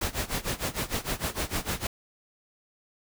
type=noise with tremolo; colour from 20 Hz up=pink; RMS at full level=-28 dBFS; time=0.01-1.87 s; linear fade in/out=5 ms; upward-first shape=sine; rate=6.6 Hz; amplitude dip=90%; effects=none